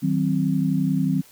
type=chord; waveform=sine; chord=C diminished; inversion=first; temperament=just; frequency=156.98 / 188.37 / 261.6 Hz; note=Eb3 / Gb3 / C4; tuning=+16 / +31 / 0 cents; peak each=-23 dBFS; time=0.02-1.22 s; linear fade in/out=20 ms; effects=white hiss -51 dBFS RMS until 1.31 s